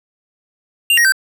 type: tone with pitch steps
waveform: square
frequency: 2788 / 1879 / 1558 Hz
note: F7 / A#6 / G6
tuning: -4 / +13 / -11 cents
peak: -10 dBFS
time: 0.9-1.122 s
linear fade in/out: 2 ms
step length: 74 ms
effects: none